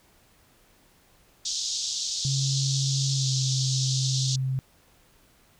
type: band-pass noise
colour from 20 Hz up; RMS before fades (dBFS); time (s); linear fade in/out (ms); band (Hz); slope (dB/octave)
white; -30; 1.45-4.36; 5; 3500 to 6800; 48
type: tone with pitch glide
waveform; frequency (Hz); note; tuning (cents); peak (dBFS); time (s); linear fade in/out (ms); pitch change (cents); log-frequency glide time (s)
sine; 135.7 to 131.61; C#3 to C3; -36 to +11; -24; 2.25-4.59; 0; -53; 3.15-3.29
effects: pink hiss -60 dBFS RMS until 5.59 s